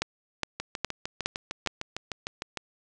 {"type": "two click trains", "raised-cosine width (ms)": 0.2, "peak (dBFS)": [-9, -15], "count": [5, 14], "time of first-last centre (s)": [[0.02, 1.673], [0.6, 2.573]], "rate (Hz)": [2.42, 6.59], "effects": ["resampled to 24000 Hz", "8-bit"]}